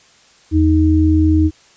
sine tone pair together, 82.7 / 312.2 Hz, E2 / D#4, +6 / +6 cents, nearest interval octave + major seventh, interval 2300 cents, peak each -12 dBFS, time 0.51-1.51 s, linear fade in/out 50 ms, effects white hiss -49 dBFS RMS until 1.76 s + resampled to 16000 Hz

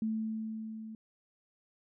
sine tone with level ramp, 220 Hz, A3, in tune, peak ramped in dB -29 to -42 dBFS, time 0.02-0.95 s, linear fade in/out 2 ms, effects none

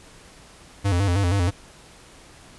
square tone with vibrato, 93.6 Hz, F#2, 20 cents sharp, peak -19 dBFS, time 0.84-1.51 s, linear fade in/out 20 ms, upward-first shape square, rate 6.3 Hz, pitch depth 110 cents each way, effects pink hiss -48 dBFS RMS until 2.58 s + resampled to 24000 Hz

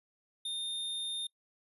square tone, 3641 Hz, A#7, 41 cents flat, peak -35 dBFS, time 0.45-1.27 s, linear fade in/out 5 ms, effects noise-tail reverb RT60 0.1 s tail -22 dB re dry + resampled to 32000 Hz

